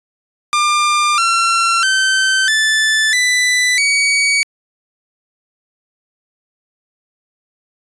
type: tone with pitch steps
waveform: sawtooth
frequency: 1197 / 1359.2 / 1543.4 / 1752.5 / 1990 / 2260 Hz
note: D6 / F6 / G6 / A6 / B6 / C#7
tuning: +33 / -47 / -27 / -7 / +13 / +33 cents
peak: -8 dBFS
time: 0.53-4.43 s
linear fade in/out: 0 ms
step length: 650 ms
effects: resampled to 22050 Hz